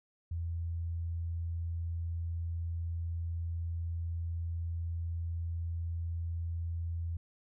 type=tone; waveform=sine; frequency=84 Hz; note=E2; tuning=33 cents sharp; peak=-33 dBFS; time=0.31-7.17 s; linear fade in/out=5 ms; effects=none